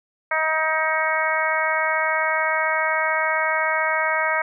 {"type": "harmonic tone", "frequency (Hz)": 315.7, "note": "D#4", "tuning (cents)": 25, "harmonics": [2, 3, 4, 5, 6, 7], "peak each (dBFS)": [-26, -26, -26, -26, -26, -26], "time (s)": [0.31, 4.42], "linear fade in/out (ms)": 5, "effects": []}